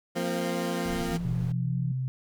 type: chord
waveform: 20% pulse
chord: F suspended fourth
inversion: none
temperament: equal with one note detuned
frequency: 174.61 / 229.7 / 261.6 Hz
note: F3 / Bb3 / C4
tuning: 0 / -25 / 0 cents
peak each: -26 / -28 / -29 dBFS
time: 0.15-1.18 s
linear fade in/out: 20 ms
type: noise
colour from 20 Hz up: brown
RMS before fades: -39 dBFS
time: 0.85-1.52 s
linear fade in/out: 2 ms
type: tone with vibrato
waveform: sine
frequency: 169.6 Hz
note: E3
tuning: 50 cents sharp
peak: -30 dBFS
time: 1.01-1.92 s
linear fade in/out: 5 ms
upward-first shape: triangle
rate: 5.6 Hz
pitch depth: 63 cents each way
type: tone with pitch glide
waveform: sine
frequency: 123.47 to 129.68 Hz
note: B2 to C3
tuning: 0 to -15 cents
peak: -27 dBFS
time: 1.25-2.08 s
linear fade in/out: 0 ms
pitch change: +85 cents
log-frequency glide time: 1.39-1.75 s
effects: none